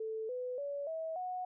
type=tone with pitch steps; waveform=sine; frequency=440.8 / 500.5 / 568.4 / 645.4 / 732.8 Hz; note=A4 / B4 / C#5 / E5 / F#5; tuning=+3 / +23 / +43 / -37 / -17 cents; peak=-36 dBFS; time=0-1.45 s; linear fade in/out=5 ms; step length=290 ms; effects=none